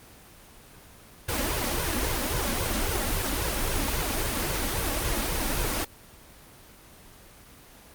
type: noise with flanger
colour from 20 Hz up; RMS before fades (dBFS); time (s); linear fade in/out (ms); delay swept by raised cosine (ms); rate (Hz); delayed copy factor
pink; -27; 1.28-5.85; 10; 1.9 to 3.7; 3.7; +0.9
effects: pink hiss -50 dBFS RMS until 7.94 s + Opus 24 kbps